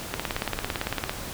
click train, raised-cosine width 0.3 ms, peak -10 dBFS, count 18, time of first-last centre 0.14-1.095 s, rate 17.8 Hz, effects pink hiss -36 dBFS RMS until 1.33 s

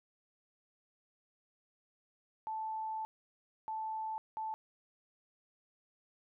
sine tone bursts at uneven times, 877 Hz, A5, 6 cents flat, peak -36 dBFS, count 3, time 2.47-3.05 / 3.68-4.18 / 4.37-4.54 s, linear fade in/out 0 ms, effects none

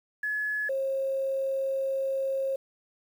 sine tone pair in turn, 1703 / 538.3 Hz, G#6 / C5, +43 / +49 cents, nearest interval octave + minor sixth, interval 1994 cents, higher first, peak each -27 / -26 dBFS, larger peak second, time 0.23-0.69 / 0.69-2.56 s, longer second, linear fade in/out 5 ms, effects 9-bit

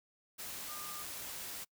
sine tone in noise, 1206 Hz, D6, 46 cents sharp, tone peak -48 dBFS, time 0.68-1.04 s, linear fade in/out 20 ms, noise white, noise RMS -44 dBFS, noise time 0.38-1.65 s, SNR -7 dB, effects noise-tail reverb RT60 0.1 s tail -25 dB re dry

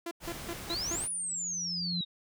sawtooth tone bursts, 340 Hz, F4, 46 cents flat, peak -31 dBFS, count 5, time 0.06-0.96 s, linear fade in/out 5 ms, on 52 ms, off 160 ms
pink noise, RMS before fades -42 dBFS, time 0.2-1.09 s, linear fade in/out 50 ms
sine exponential two-way sweep, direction up then down, 3736 to 9956 to 3736 Hz, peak -32 dBFS, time 0.69-2.05 s, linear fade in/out 20 ms, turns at 1.09 s
sine tone with exponential growth, 175.1 Hz, F3, 5 cents sharp, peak -31 dBFS, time 0.72-2.01 s, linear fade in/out 2 ms, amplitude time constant 280 ms
effects none

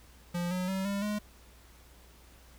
square tone with pitch steps, 174.61 / 182.66 / 191.07 / 199.88 / 209.1 Hz, F3 / F#3 / G3 / G3 / G#3, 0 / -22 / -44 / +34 / +12 cents, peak -31 dBFS, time 0.34-1.19 s, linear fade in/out 10 ms, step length 170 ms, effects added 60 Hz sine -56 dBFS peak until 2.58 s + pink hiss -59 dBFS RMS until 2.58 s

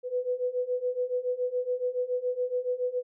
sine beating tone pair, 493.9 / 501 Hz, B4 / B4, 0 / +25 cents, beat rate 7.1 Hz, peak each -31 / -29 dBFS, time 0.03-3.03 s, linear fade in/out 50 ms, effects none

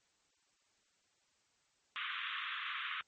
pink band-pass noise, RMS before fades -41 dBFS, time 1.96-3.01 s, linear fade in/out 0 ms, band 1100 to 3600 Hz, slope 96 dB/octave, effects white hiss -75 dBFS RMS until 3.07 s + MP3 32 kbps

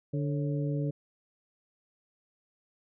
harmonic tone with a mistuned harmonic, 146 Hz, D3, 10 cents flat, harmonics 1 / 2 / 3 / 4, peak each -29 / -35 / -39 / -41 dBFS, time 0.13-0.91 s, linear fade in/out 10 ms, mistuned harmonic 4, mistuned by -100 cents, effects none

